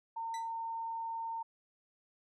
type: tone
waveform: sine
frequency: 911 Hz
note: A#5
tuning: 40 cents flat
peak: -36 dBFS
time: 0.16-1.43 s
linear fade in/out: 10 ms
type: tone with exponential decay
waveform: 15% pulse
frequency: 1975.5 Hz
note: B6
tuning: in tune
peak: -37 dBFS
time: 0.34-0.52 s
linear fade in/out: 2 ms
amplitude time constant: 37 ms
effects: resampled to 32000 Hz